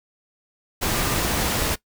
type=tone in noise; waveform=sine; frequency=1200 Hz; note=D6; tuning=37 cents sharp; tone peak=-34 dBFS; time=0.93-1.17 s; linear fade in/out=20 ms; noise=pink; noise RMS=-23 dBFS; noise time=0.81-1.76 s; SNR=-14 dB; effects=noise-tail reverb RT60 0.1 s tail -19 dB re dry